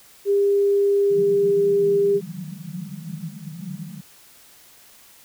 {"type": "tone", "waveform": "sine", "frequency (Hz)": 401.3, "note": "G4", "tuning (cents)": 41, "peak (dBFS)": -15, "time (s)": [0.25, 2.21], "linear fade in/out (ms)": 50}
{"type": "band-pass noise", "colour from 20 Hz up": "pink", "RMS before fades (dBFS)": -34, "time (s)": [1.1, 4.01], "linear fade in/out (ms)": 10, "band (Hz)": [150, 200], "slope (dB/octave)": 96}
{"effects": ["white hiss -50 dBFS RMS until 5.24 s"]}